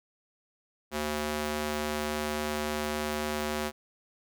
square tone with high-pass filter, 75.3 Hz, D2, 44 cents sharp, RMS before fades -32 dBFS, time 0.91-3.72 s, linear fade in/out 50 ms, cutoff 270 Hz, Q 0.6, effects none

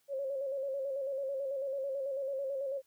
sine tone with vibrato, 545 Hz, C#5, 29 cents flat, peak -33 dBFS, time 0.08-2.82 s, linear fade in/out 50 ms, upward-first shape square, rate 9.1 Hz, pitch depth 47 cents each way, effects white hiss -73 dBFS RMS until 2.86 s + high-pass 60 Hz 12 dB/octave

